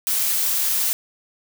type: noise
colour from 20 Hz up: blue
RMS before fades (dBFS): -21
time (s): 0.07-0.93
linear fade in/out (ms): 0
effects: none